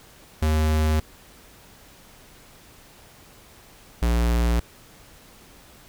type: tone pair in turn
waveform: square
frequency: 77.78 / 58.63 Hz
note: D#2 / A#1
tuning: 0 / +11 cents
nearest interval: perfect fourth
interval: 489 cents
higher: first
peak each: -19 dBFS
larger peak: neither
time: 0.42-1 / 4.02-4.6 s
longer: neither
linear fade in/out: 5 ms
effects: pink hiss -50 dBFS RMS until 5.88 s